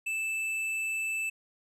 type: tone with hard clipping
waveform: triangle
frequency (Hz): 2637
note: E7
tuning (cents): 0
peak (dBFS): -31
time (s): 0.06-1.3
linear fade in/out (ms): 10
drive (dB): 11
effects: none